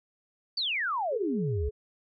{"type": "exponential sweep", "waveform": "sine", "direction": "down", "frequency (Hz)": [4699, 61.74], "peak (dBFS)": -27, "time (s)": [0.57, 1.69], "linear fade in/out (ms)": 5}
{"type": "tone with vibrato", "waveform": "sine", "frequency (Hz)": 417, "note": "G#4", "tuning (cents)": 7, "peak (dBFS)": -33, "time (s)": [1.11, 1.71], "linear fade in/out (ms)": 20, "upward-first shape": "sine", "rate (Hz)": 3.8, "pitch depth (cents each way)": 40}
{"effects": []}